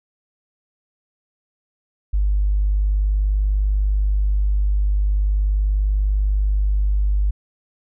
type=tone with tanh clipping; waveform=triangle; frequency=50.2 Hz; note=G1; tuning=42 cents sharp; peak=-15 dBFS; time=2.13-7.31 s; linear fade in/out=10 ms; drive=4 dB; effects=none